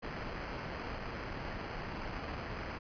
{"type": "noise with sample-and-hold", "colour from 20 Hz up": "pink", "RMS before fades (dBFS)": -41, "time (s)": [0.02, 2.79], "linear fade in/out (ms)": 20, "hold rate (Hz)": 3675, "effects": ["resampled to 11025 Hz"]}